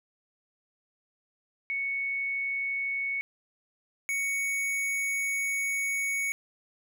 sine / square tone pair in turn, 2217 / 2228 Hz, C#7 / C#7, 0 / +8 cents, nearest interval unison, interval 8 cents, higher second, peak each -28 dBFS, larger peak neither, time 1.7-3.21 / 4.09-6.32 s, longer second, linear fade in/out 0 ms, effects none

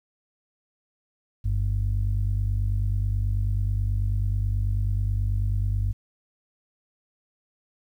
sine tone pair together, 49.25 / 98.5 Hz, G1 / G2, +9 / +9 cents, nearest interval octave, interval 1200 cents, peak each -23 dBFS, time 1.44-5.93 s, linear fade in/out 20 ms, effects tanh soft clip ceiling -17 dBFS + 10-bit

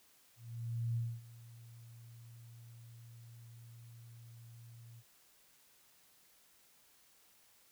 sine tone with ADSR envelope, 116.54 Hz, A#2, in tune, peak -32 dBFS, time 0.36-5.03 s, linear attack 600 ms, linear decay 250 ms, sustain -20 dB, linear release 44 ms, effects white hiss -67 dBFS RMS until 7.71 s

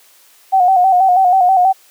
sine tone with vibrato, 743 Hz, F#5, 7 cents sharp, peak -7 dBFS, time 0.52-1.73 s, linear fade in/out 20 ms, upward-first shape square, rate 6.2 Hz, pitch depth 55 cents each way, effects white hiss -48 dBFS RMS until 1.9 s + high-pass 400 Hz 12 dB/octave

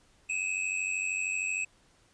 square tone pair together, 2525 / 2618 Hz, D#7 / E7, +25 / -13 cents, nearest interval minor second, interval 62 cents, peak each -33 / -33 dBFS, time 0.29-1.65 s, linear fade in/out 10 ms, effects pink hiss -64 dBFS RMS until 2.13 s + resampled to 22050 Hz

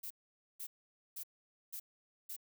violet noise bursts, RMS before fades -44 dBFS, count 5, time 0.03-2.365 s, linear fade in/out 10 ms, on 75 ms, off 490 ms, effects none

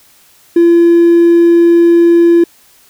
triangle tone with hard clipping, 340.3 Hz, F4, 45 cents flat, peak -4 dBFS, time 0.56-2.44 s, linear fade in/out 5 ms, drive 4 dB, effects white hiss -46 dBFS RMS until 2.89 s

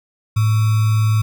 sine tone with sample-and-hold, 108.4 Hz, A2, 25 cents flat, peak -12 dBFS, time 0.36-1.22 s, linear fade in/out 10 ms, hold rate 1225 Hz, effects none

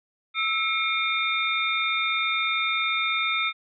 sine tone cluster, 1312 / 2166 / 2383 / 3635 Hz, E6 / C#7 / D7 / A#7, -9 / -41 / +25 / -44 cents, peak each -28 dBFS, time 0.34-3.53 s, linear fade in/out 50 ms, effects none

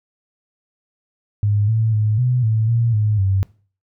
sine tone with pitch steps, 103.4 / 111.4 / 107.1 / 125 / 110.3 / 116.6 / 106.4 / 96.5 Hz, G#2 / A2 / A2 / B2 / A2 / A#2 / G#2 / G2, -7 / +22 / -46 / +21 / +5 / +1 / +42 / -27 cents, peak -14 dBFS, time 1.43-3.43 s, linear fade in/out 0 ms, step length 250 ms, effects noise-tail reverb RT60 0.4 s tail -21 dB re dry

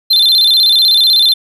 triangle tone with vibrato, 3835 Hz, A#7, 48 cents sharp, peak -5 dBFS, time 0.1-1.34 s, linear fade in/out 10 ms, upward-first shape square, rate 16 Hz, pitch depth 130 cents each way, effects none

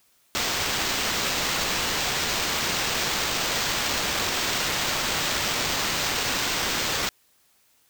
white noise with sample-and-hold, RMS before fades -26 dBFS, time 0.35-7.09 s, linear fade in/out 0 ms, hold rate 11025 Hz, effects white hiss -63 dBFS RMS until 7.89 s

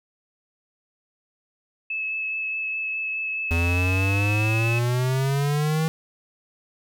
sine tone with vibrato, 2600 Hz, E7, 24 cents flat, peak -25 dBFS, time 1.9-4.79 s, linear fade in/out 5 ms, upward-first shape sine, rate 4.8 Hz, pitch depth 11 cents each way
square exponential sweep, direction up, 83 to 161.3 Hz, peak -21 dBFS, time 3.51-5.88 s, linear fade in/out 0 ms
effects none

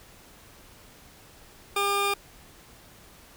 20% pulse tone pair together, 402.1 / 1205 Hz, G4 / D6, +44 / +44 cents, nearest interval octave + perfect fifth, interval 1900 cents, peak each -22 dBFS, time 1.76-2.14 s, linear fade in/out 5 ms, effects pink hiss -52 dBFS RMS until 3.36 s

